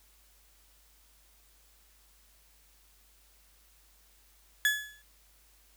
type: tone with exponential decay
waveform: 35% pulse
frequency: 1705 Hz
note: G#6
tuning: 45 cents sharp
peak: -19 dBFS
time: 4.65-5.02 s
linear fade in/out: 1 ms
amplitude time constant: 79 ms
effects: added 50 Hz sine -64 dBFS peak until 5.76 s + white hiss -64 dBFS RMS until 5.76 s